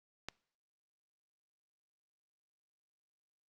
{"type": "click", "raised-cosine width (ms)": 0.2, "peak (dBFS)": -22, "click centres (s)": 0.286, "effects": ["noise-tail reverb RT60 0.5 s tail -22 dB re dry", "Opus 48 kbps"]}